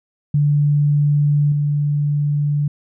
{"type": "tone with level steps", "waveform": "sine", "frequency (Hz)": 146.2, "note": "D3", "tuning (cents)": -7, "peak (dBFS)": [-12, -15], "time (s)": [0.34, 2.68], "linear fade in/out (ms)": 5, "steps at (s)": 1.52, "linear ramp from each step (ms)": 2, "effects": []}